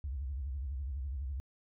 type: tone with vibrato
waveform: sine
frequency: 67.8 Hz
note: C#2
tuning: 38 cents flat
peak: -34 dBFS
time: 0.04-1.4 s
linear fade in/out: 0 ms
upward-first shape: sine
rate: 12 Hz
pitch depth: 180 cents each way
effects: tanh soft clip ceiling -30 dBFS